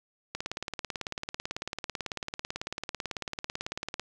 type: click train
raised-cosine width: 0.2 ms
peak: -16 dBFS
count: 67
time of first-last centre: 0.35-3.996 s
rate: 18.1 Hz
effects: none